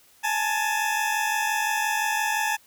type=tone pair together; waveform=20% pulse; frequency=840 / 885.8 Hz; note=G#5 / A5; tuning=+19 / +11 cents; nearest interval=minor second; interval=92 cents; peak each=-21 dBFS; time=0.23-2.57 s; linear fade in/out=20 ms; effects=white hiss -57 dBFS RMS until 2.66 s